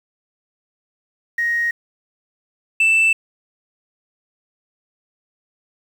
sine tone pair in turn, 1875 / 2652 Hz, A#6 / E7, +10 / +10 cents, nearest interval tritone, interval 600 cents, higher second, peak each -16 / -9 dBFS, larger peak second, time 1.38-1.71 / 2.8-3.13 s, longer neither, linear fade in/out 5 ms, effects tanh soft clip ceiling -11 dBFS + 7-bit

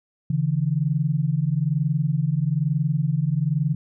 sine tone pair together, 140 / 161.1 Hz, C#3 / E3, +18 / -39 cents, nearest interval major second, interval 243 cents, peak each -22 dBFS, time 0.3-3.75 s, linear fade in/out 5 ms, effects none

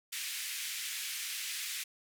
pink band-pass noise, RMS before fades -39 dBFS, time 0.12-1.84 s, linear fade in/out 10 ms, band 2000 to 15000 Hz, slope 24 dB/octave, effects none

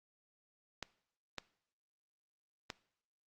clicks, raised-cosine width 0.2 ms, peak -22 dBFS, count 3, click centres 0.827 / 1.383 / 2.702 s, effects noise-tail reverb RT60 0.6 s tail -18 dB re dry + Opus 48 kbps

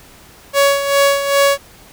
sawtooth tone with tremolo, 560 Hz, C#5, 18 cents sharp, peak -5 dBFS, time 0.53-1.58 s, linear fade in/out 50 ms, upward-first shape sine, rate 2.5 Hz, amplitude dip 65%, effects pink hiss -43 dBFS RMS until 1.92 s

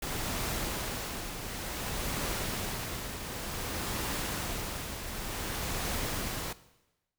pink noise with tremolo, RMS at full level -33 dBFS, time 0.02-6.53 s, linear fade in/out 5 ms, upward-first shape triangle, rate 0.55 Hz, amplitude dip 55%, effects noise-tail reverb RT60 1.0 s tail -17 dB re dry

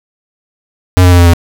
square tone with pitch steps, 91.3 / 89.73 / 88.19 / 86.67 / 85.19 Hz, F#2 / F2 / F2 / F2 / F2, -23 / +47 / +17 / -13 / -42 cents, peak -3 dBFS, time 0.97-1.335 s, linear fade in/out 0 ms, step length 73 ms, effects none

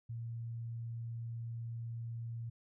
sine tone, 116 Hz, A#2, 8 cents flat, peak -39 dBFS, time 0.09-2.5 s, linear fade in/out 10 ms, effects none

